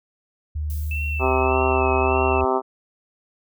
sine tone with pitch glide, 75.6 to 76.13 Hz, D#2 to D#2, -49 to -37 cents, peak -23 dBFS, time 0.55-2.45 s, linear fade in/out 10 ms, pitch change +12 cents, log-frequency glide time 1.62-1.94 s
violet noise with exponential decay, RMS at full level -38 dBFS, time 0.7-1.9 s, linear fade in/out 1 ms, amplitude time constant 260 ms
sine tone with vibrato, 2637 Hz, E7, in tune, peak -27 dBFS, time 0.91-2.41 s, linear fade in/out 2 ms, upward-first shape sine, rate 1.7 Hz, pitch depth 56 cents each way
harmonic tone, 130 Hz, C3, 11 cents flat, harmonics 2 / 3 / 4 / 5 / 6 / 7 / 8 / 9 / 10, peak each -29 / -22 / -31 / -26 / -26 / -26 / -30 / -28 / -32 dBFS, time 1.19-2.62 s, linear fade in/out 50 ms
effects none

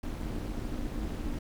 brown noise with amplitude modulation, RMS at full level -31 dBFS, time 0.03-1.39 s, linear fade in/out 5 ms, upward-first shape sine, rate 267 Hz, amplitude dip 85%, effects none

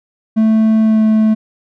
triangle tone with pitch glide, 220 to 217.9 Hz, A3 to A3, 0 to -17 cents, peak -6 dBFS, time 0.36-1.35 s, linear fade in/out 20 ms, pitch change -17 cents, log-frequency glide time 0.82-1.02 s, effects none

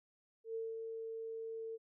sine tone with ADSR envelope, 450.3 Hz, A4, 40 cents sharp, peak -37 dBFS, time 0.44-1.78 s, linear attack 110 ms, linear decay 200 ms, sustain -4 dB, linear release 32 ms, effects none

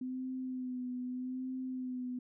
sine tone with vibrato, 254.1 Hz, B3, 49 cents sharp, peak -36 dBFS, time 0.01-2.19 s, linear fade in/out 5 ms, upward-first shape sine, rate 0.81 Hz, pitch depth 32 cents each way, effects none

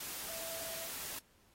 sine tone in noise, 659.3 Hz, E5, in tune, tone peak -48 dBFS, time 0.28-0.86 s, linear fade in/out 5 ms, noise white, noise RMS -43 dBFS, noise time 0-1.19 s, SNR -8 dB, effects pink hiss -69 dBFS RMS until 1.54 s + AAC 48 kbps

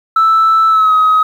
sine tone with pitch glide, 1318.5 to 1266.3 Hz, E6 to D#6, 0 to +30 cents, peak -5 dBFS, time 0.16-1.23 s, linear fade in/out 5 ms, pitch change -70 cents, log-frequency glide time 0.69-0.93 s, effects tanh soft clip ceiling -4 dBFS + 7-bit

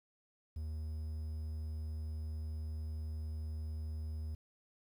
triangle tone, 77.78 Hz, D#2, in tune, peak -36 dBFS, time 0.56-4.35 s, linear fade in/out 5 ms, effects 11-bit

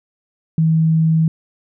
sine tone, 160.7 Hz, E3, 44 cents flat, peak -11 dBFS, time 0.58-1.28 s, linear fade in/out 2 ms, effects none

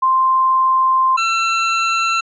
sine / 25% pulse tone pair in turn, 1046.5 / 1345 Hz, C6 / E6, 0 / +34 cents, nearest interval major third, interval 434 cents, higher second, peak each -11 dBFS, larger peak neither, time 0.02-1.17 / 1.17-2.21 s, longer first, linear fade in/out 10 ms, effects resampled to 16000 Hz

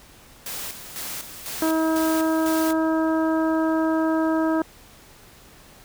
white noise with tremolo, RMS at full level -32 dBFS, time 0.46-2.73 s, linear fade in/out 2 ms, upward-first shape square, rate 2 Hz, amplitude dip 60%
harmonic tone, 320 Hz, D#4, 49 cents sharp, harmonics 1 / 2 / 3 / 4 / 5, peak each -20 / -26 / -30 / -32 / -34 dBFS, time 1.62-4.62 s, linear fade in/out 2 ms
effects pink hiss -49 dBFS RMS until 5.84 s

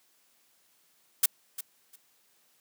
blue noise with echo, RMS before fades -21 dBFS, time 1.23-1.26 s, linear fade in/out 5 ms, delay 350 ms, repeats 2, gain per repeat -15 dB, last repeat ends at 1.96 s, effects white hiss -67 dBFS RMS until 2.6 s + high-pass 150 Hz 12 dB/octave

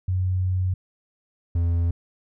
sine / triangle tone pair in turn, 92.4 / 85.06 Hz, F#2 / F2, -2 / -45 cents, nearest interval minor second, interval 143 cents, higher first, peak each -20 / -17 dBFS, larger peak second, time 0.08-0.74 / 1.55-1.91 s, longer first, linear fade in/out 5 ms, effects none

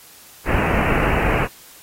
pink low-pass noise, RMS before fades -19 dBFS, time 0.45-1.48 s, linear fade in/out 50 ms, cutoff 2800 Hz, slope 96 dB/octave, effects white hiss -45 dBFS RMS until 1.82 s + AAC 48 kbps

